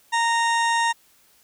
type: harmonic tone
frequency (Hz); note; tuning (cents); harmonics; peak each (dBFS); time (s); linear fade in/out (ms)
927; A#5; -10; 1 / 2 / 3 / 4 / 6 / 7 / 8 / 9 / 10; -20 / -24 / -33 / -31 / -36 / -38 / -38 / -43 / -40; 0.12-0.93; 20
effects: white hiss -58 dBFS RMS until 1.43 s